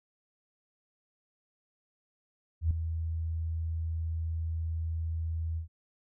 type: tone with ADSR envelope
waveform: sine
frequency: 81.5 Hz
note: E2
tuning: 19 cents flat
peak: -21 dBFS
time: 2.61-5.68 s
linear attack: 97 ms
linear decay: 3 ms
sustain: -9 dB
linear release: 110 ms
effects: none